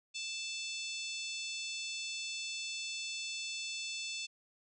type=harmonic tone; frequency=880 Hz; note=A5; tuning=in tune; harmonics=3 / 4 / 5 / 6 / 7 / 8 / 9; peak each=-42 / -44 / -46 / -48 / -49 / -50 / -51 dBFS; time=0.14-4.27 s; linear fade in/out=20 ms; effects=none